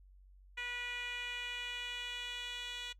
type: tone with band-pass filter sweep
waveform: 10% pulse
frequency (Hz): 487.1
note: B4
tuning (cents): -24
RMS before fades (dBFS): -42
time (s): 0.57-2.93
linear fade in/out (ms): 10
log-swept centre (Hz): 2300 to 3600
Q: 2.5
effects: noise-tail reverb RT60 0.1 s tail -22 dB re dry + added 47 Hz sine -57 dBFS peak until 2.99 s